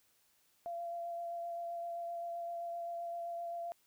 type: tone with vibrato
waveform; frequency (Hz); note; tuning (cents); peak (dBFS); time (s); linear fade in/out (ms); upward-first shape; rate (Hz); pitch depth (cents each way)
sine; 685; F5; -34; -38; 0.66-3.72; 0; sine; 7.7; 13
effects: white hiss -72 dBFS RMS until 3.86 s